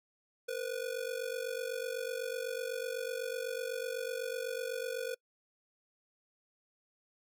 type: ring-modulated tone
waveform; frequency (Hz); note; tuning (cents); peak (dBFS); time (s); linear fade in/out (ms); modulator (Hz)
square; 490; B4; -14; -33; 0.48-5.15; 10; 24
effects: noise-tail reverb RT60 0.1 s tail -26 dB re dry